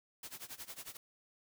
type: noise with tremolo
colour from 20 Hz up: white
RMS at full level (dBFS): -45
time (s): 0.23-0.97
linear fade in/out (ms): 2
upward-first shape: sine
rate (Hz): 11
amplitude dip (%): 90
effects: none